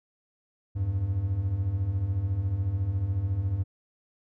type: beating tone pair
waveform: triangle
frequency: 85 / 99 Hz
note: F2 / G2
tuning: -46 / +18 cents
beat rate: 14 Hz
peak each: -30 / -24 dBFS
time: 0.75-3.64 s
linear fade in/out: 20 ms
effects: none